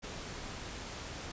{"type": "noise with ADSR envelope", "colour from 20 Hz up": "pink", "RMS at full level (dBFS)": -41, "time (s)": [0.02, 1.32], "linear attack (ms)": 28, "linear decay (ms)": 10, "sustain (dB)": -2, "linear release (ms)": 8, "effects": ["resampled to 16000 Hz"]}